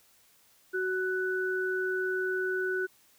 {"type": "tone pair together", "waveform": "sine", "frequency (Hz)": [373.1, 1487.2], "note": ["F#4", "F#6"], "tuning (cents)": [14, 8], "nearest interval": "2 octaves", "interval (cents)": 2394, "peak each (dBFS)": [-30, -31], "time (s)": [0.73, 2.87], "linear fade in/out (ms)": 20, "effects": ["white hiss -63 dBFS RMS until 3.18 s"]}